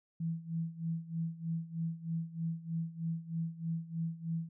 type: tone with tremolo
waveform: sine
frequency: 164.81 Hz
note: E3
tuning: in tune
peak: -31 dBFS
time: 0.2-4.49 s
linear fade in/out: 5 ms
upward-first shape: sine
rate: 3.2 Hz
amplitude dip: 85%
effects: none